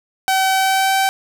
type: tone with pitch glide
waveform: sawtooth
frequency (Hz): 764 to 772.4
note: G5 to G5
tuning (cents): -45 to -26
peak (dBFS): -10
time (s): 0.28-1.09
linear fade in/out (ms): 0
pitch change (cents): +19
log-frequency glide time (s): 0.51-0.95
effects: none